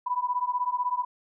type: beating tone pair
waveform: sine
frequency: 981 / 997 Hz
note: B5 / B5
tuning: -12 / +16 cents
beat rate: 16 Hz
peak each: -28 dBFS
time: 0.06-1.05 s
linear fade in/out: 10 ms
effects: none